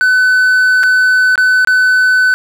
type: tone with dropouts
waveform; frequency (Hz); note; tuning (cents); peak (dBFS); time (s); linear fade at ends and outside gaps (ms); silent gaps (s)
triangle; 1507; F#6; +31; -5; 0.01-2.34; 0; 0.832-0.836 / 1.356-1.378 / 1.648-1.673
effects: none